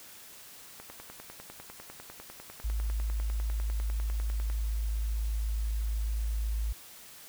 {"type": "click train", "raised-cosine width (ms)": 0.5, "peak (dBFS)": -29, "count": 38, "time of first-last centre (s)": [0.8, 4.5], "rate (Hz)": 10}
{"type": "tone", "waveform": "sine", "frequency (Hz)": 54, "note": "A1", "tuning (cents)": -32, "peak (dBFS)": -28, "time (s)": [2.64, 6.73], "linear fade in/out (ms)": 10}
{"effects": ["white hiss -50 dBFS RMS until 7.28 s"]}